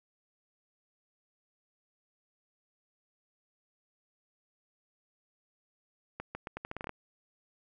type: accelerating click train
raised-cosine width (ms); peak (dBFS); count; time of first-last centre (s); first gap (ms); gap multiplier
0.5; -23; 11; 6.2-6.893; 150; 0.81
effects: none